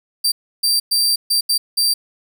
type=tone bursts at uneven times; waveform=sawtooth; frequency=4693 Hz; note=D8; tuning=2 cents flat; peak=-11 dBFS; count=6; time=0.24-0.32 / 0.63-0.8 / 0.91-1.16 / 1.3-1.41 / 1.49-1.58 / 1.77-1.94 s; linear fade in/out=10 ms; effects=none